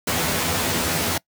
pink noise with comb filter, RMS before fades -22 dBFS, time 0.07-1.18 s, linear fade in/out 5 ms, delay 12 ms, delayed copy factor +0.9, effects noise-tail reverb RT60 0.1 s tail -24 dB re dry + high-pass 100 Hz 12 dB/octave

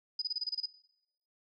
sine tone bursts, 4978 Hz, D#8, in tune, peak -30 dBFS, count 9, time 0.19-0.659 s, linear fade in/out 5 ms, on 29 ms, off 26 ms, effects noise-tail reverb RT60 0.8 s tail -20 dB re dry

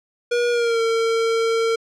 square tone with pitch glide, 480 to 454.9 Hz, B4 to A#4, -49 to -42 cents, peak -18 dBFS, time 0.31-1.76 s, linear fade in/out 10 ms, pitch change -93 cents, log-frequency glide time 0.51-0.81 s, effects low-pass 6000 Hz 12 dB/octave

